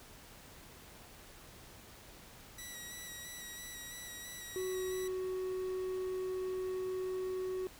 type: tone with vibrato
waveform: 10% pulse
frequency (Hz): 1936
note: B6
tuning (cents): -35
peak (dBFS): -36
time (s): 2.58-5.08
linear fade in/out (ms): 5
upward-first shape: square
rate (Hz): 3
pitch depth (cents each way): 20
type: tone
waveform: triangle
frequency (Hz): 371.9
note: F#4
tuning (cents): +9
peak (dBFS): -33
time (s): 4.56-7.67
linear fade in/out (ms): 0
effects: pink hiss -55 dBFS RMS until 7.79 s